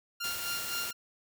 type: tone with tremolo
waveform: 15% pulse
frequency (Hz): 1396.9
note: F6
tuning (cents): 0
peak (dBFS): -26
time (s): 0.2-0.93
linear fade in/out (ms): 10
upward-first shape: sine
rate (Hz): 3.9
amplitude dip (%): 65
type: noise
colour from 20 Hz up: white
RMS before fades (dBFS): -38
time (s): 0.24-0.91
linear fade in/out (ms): 2
effects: none